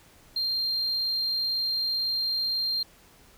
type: tone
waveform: sine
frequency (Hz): 4186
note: C8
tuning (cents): 0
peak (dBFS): -23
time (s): 0.36-2.83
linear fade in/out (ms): 5
effects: tanh soft clip ceiling -23 dBFS + pink hiss -56 dBFS RMS until 3.37 s